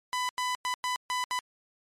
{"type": "tone bursts at uneven times", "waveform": "sawtooth", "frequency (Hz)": 999, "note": "B5", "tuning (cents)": 20, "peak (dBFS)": -24, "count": 6, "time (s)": [[0.13, 0.29], [0.38, 0.55], [0.65, 0.74], [0.84, 0.96], [1.1, 1.24], [1.31, 1.39]], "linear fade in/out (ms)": 0, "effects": ["low-pass 10000 Hz 12 dB/octave", "MP3 64 kbps"]}